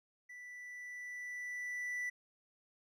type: tone with level ramp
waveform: triangle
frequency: 1973 Hz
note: B6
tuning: 2 cents flat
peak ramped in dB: -47 to -34 dBFS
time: 0.29-2.1 s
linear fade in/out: 10 ms
effects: none